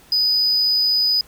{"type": "tone", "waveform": "triangle", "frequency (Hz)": 4978, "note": "D#8", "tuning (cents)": 0, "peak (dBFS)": -13, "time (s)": [0.12, 1.21], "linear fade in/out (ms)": 2, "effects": ["tanh soft clip ceiling -9 dBFS", "pink hiss -49 dBFS RMS until 1.27 s"]}